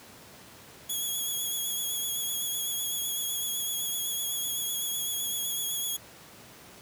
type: tone with vibrato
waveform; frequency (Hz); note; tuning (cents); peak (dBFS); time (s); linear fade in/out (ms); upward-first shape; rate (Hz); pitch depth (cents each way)
5% pulse; 3343; G#7; +11; -22; 0.89-5.97; 10; triangle; 7.9; 36
effects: pink hiss -50 dBFS RMS until 6.81 s + high-pass 100 Hz 12 dB/octave